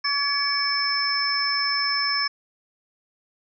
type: tone cluster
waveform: sine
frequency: 1136 / 1706 / 2262 / 5290 Hz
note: C#6 / G#6 / C#7 / E8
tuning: +42 / +46 / +34 / +5 cents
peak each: -29 / -28 / -30 / -23 dBFS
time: 0.04-2.28 s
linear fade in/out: 10 ms
effects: none